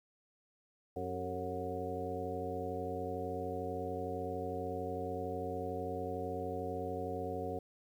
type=harmonic tone with a mistuned harmonic; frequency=91 Hz; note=F#2; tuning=28 cents flat; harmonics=1 / 2 / 3 / 4 / 5 / 6 / 8; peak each=-44 / -48 / -45 / -45 / -41 / -44 / -43 dBFS; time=0.96-7.59 s; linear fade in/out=5 ms; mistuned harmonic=4; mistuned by=+82 cents; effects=11-bit